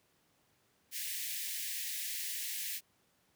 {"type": "high-pass noise", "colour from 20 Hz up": "white", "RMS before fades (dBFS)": -39, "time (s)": [0.91, 2.81], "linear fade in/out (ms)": 50, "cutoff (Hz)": 1700, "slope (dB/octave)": 96, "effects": ["pink hiss -72 dBFS RMS until 3.35 s", "high-pass 100 Hz 12 dB/octave"]}